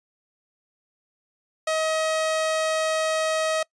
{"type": "tone", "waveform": "sawtooth", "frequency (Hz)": 634, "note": "D#5", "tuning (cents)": 32, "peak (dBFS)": -18, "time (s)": [1.67, 3.63], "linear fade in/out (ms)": 5, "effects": ["noise-tail reverb RT60 0.1 s tail -24 dB re dry", "resampled to 22050 Hz"]}